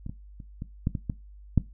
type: clicks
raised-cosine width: 5 ms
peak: -24 / -23 / -30 / -22 / -12 / -17 / -16 / -7 dBFS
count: 8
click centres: 0.064 / 0.095 / 0.402 / 0.621 / 0.871 / 0.952 / 1.098 / 1.577 s
effects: noise-tail reverb RT60 0.2 s tail -17 dB re dry + added 50 Hz sine -45 dBFS peak until 1.73 s